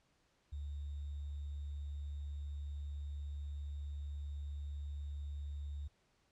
sine tone with sample-and-hold, 72.2 Hz, D2, 29 cents flat, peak -40 dBFS, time 0.52-5.88 s, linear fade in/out 10 ms, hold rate 3675 Hz, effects pink hiss -75 dBFS RMS until 6.31 s + low-pass 7000 Hz 12 dB/octave

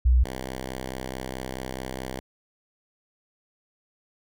sine / 5% pulse tone pair in turn, 61.74 / 64.66 Hz, B1 / C2, 0 / -20 cents, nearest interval minor second, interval 80 cents, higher second, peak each -15 / -21 dBFS, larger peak first, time 0.05-0.24 / 0.24-2.2 s, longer second, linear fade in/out 10 ms, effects none

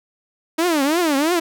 sawtooth tone with vibrato, 311.1 Hz, D#4, in tune, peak -12 dBFS, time 0.58-1.4 s, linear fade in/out 10 ms, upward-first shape triangle, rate 3 Hz, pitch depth 280 cents each way, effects none

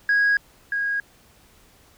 sine tone pair in turn, 1650 / 1640.5 Hz, G#6 / G#6, -12 / -22 cents, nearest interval unison, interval 10 cents, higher first, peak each -14 / -21 dBFS, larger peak first, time 0.09-0.37 / 0.72-1 s, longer neither, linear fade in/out 2 ms, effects tanh soft clip ceiling -14 dBFS + pink hiss -55 dBFS RMS until 1.97 s

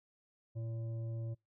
sine tone with frequency modulation, 114.9 Hz, A#2, 25 cents flat, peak -37 dBFS, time 0.55-1.35 s, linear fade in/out 20 ms, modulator 452 Hz, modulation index 0.31, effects noise-tail reverb RT60 0.2 s tail -26 dB re dry

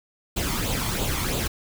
pink noise with flanger, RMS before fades -26 dBFS, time 0.36-1.48 s, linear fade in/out 10 ms, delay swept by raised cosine 0.26 to 0.94 ms, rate 3 Hz, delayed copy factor +0.6, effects none

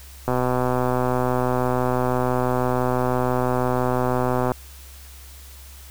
click train, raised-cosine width 1 ms, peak -8 dBFS, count 535, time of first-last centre 0.28-4.518 s, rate 126 Hz, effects added 67 Hz sine -41 dBFS peak until 5.9 s + white hiss -46 dBFS RMS until 5.9 s

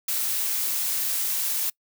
blue noise, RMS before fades -26 dBFS, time 0.08-1.7 s, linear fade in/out 5 ms, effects noise-tail reverb RT60 0.1 s tail -25 dB re dry

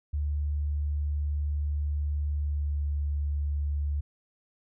sine tone with pitch glide, 73.42 to 72.66 Hz, D2 to D2, 0 to -18 cents, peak -26 dBFS, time 0.13-4.01 s, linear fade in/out 10 ms, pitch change -18 cents, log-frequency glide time 2.33-2.84 s, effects none

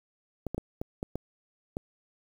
clicks, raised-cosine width 2 ms, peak -19 dBFS, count 7, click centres 0.467 / 0.546 / 0.58 / 0.815 / 1.029 / 1.156 / 1.769 s, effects 8-bit

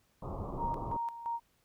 pink low-pass noise, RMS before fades -39 dBFS, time 0.22-0.97 s, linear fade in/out 5 ms, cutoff 1200 Hz, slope 96 dB/octave
sine tone with tremolo, 932.3 Hz, A#5, in tune, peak -32 dBFS, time 0.57-1.4 s, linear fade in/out 50 ms, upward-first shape square, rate 2.9 Hz, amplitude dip 70%
effects pink hiss -72 dBFS RMS until 1.64 s

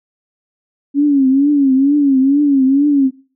sine tone with vibrato, 277.2 Hz, C#4, in tune, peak -8 dBFS, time 0.94-3.11 s, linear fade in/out 50 ms, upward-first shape triangle, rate 2.2 Hz, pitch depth 120 cents each way, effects noise-tail reverb RT60 0.4 s tail -21 dB re dry

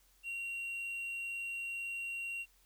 triangle tone, 2751 Hz, F7, 27 cents flat, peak -36 dBFS, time 0.23-2.46 s, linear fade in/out 50 ms, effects added 44 Hz sine -69 dBFS peak until 2.65 s + white hiss -69 dBFS RMS until 2.65 s

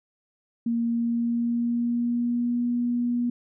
sine tone with pitch glide, 233.1 to 241.2 Hz, A#3 to B3, 0 to -41 cents, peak -22 dBFS, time 0.66-3.3 s, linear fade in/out 5 ms, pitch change +59 cents, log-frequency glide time 0.84-2.64 s, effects none

